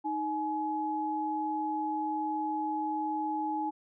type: tone pair together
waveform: sine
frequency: 311.1 / 845.5 Hz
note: D#4 / G#5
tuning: 0 / +31 cents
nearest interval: octave + perfect fourth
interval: 1731 cents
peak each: -34 / -31 dBFS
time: 0.04-3.71 s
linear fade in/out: 20 ms
effects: none